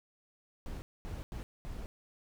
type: noise bursts at uneven times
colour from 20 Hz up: brown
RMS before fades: -41 dBFS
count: 4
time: 0.66-0.82 / 1.05-1.23 / 1.32-1.43 / 1.65-1.86 s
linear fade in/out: 0 ms
effects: none